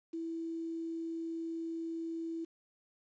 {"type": "tone with quantisation", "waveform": "sine", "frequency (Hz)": 329.4, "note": "E4", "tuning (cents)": -1, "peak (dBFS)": -36, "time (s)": [0.13, 2.45], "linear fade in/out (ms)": 10, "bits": 10, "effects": ["resampled to 16000 Hz"]}